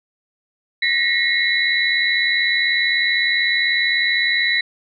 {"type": "tone cluster", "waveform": "sine", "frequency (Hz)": [1864, 1944, 2151, 3948], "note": ["A#6", "B6", "C7", "B7"], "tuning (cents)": [-1, -28, 47, -1], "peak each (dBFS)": -21, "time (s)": [0.82, 4.61], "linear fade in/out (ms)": 5, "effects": []}